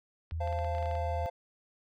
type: clicks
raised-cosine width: 0.3 ms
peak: -32 dBFS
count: 11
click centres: 0.311 / 0.475 / 0.527 / 0.589 / 0.646 / 0.75 / 0.783 / 0.827 / 0.858 / 0.912 / 0.953 s
type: tone with pitch glide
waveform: sine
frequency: 81.5 to 80.75 Hz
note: E2 to E2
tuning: -19 to -35 cents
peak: -32 dBFS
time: 0.32-1.26 s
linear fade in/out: 0 ms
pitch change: -16 cents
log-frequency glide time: 0.59-0.83 s
type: chord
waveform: triangle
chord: F major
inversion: second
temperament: equal with one note detuned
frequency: 523.3 / 689.2 / 880 Hz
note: C5 / F5 / A5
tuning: 0 / -23 / 0 cents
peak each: -36 / -33 / -39 dBFS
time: 0.4-1.3 s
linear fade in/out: 10 ms
effects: none